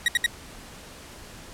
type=tone bursts; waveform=30% pulse; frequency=1900 Hz; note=A#6; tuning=33 cents sharp; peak=-15 dBFS; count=3; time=0.06-0.262 s; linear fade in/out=2 ms; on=22 ms; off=68 ms; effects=pink hiss -44 dBFS RMS until 1.53 s + low-pass 11000 Hz 12 dB/octave